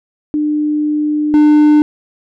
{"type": "tone pair in turn", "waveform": ["sine", "triangle"], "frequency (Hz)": [300, 300], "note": ["D4", "D4"], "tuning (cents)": [37, 37], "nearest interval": "unison", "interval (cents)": 0, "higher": "neither", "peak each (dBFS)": [-12, -3], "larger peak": "second", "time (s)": [[0.34, 1.34], [1.34, 1.82]], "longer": "first", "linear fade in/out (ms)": 0, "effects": []}